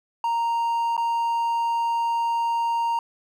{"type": "tone with dropouts", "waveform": "triangle", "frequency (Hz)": 930, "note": "A#5", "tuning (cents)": -4, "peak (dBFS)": -19, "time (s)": [0.24, 2.99], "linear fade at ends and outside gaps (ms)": 2, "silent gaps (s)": [0.967, 0.977], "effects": []}